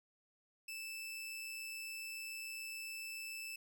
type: tone with amplitude modulation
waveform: sawtooth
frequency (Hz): 2637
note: E7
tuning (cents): 0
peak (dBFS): -39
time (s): 0.68-3.56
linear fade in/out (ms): 5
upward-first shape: sine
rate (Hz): 127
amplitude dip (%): 30
effects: none